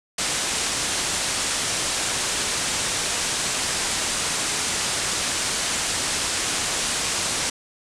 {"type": "low-pass noise", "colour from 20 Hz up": "white", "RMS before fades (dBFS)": -25, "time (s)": [0.18, 7.5], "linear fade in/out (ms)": 5, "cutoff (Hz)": 9400, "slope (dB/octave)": 48, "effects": []}